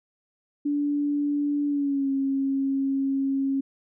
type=tone with pitch glide; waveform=sine; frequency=289.8 to 272 Hz; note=D4 to C#4; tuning=-23 to -33 cents; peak=-22 dBFS; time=0.65-3.61 s; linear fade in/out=10 ms; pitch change=-110 cents; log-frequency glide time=1.67-2.1 s; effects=none